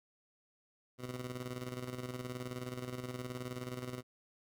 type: tone with tremolo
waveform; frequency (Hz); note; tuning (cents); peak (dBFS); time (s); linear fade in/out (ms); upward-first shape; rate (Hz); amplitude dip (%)
15% pulse; 125.3; B2; +25; -32; 0.98-4.03; 50; square; 19; 55
effects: none